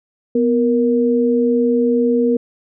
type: tone pair together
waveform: sine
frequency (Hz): 246.9 / 469.1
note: B3 / A#4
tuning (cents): 0 / +11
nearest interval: major seventh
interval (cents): 1111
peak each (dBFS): -15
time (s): 0.35-2.37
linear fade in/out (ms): 5
effects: none